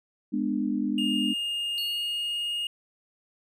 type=chord; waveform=sine; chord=G# diminished; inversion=none; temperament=just; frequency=207.7 / 249.2 / 299 Hz; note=G#3 / B3 / D4; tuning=0 / +16 / +31 cents; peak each=-29 dBFS; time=0.32-1.34 s; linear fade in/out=20 ms
type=tone with pitch glide; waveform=triangle; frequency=2833 to 2853 Hz; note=F7 to F7; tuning=+24 to +36 cents; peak=-26 dBFS; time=0.98-2.67 s; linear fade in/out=2 ms; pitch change=+12 cents; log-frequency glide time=1.74-1.94 s
type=tone with exponential decay; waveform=square; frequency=4366 Hz; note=C#8; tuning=27 cents flat; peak=-33 dBFS; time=1.78-2.66 s; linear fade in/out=0 ms; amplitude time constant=190 ms
effects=none